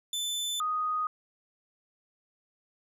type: tone pair in turn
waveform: sawtooth / sine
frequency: 3520 / 1244.5 Hz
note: A7 / D#6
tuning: 0 / 0 cents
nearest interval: octave + tritone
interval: 1800 cents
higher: first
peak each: -27 / -27 dBFS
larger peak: neither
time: 0.13-0.6 / 0.6-1.07 s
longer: neither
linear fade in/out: 2 ms
effects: resampled to 32000 Hz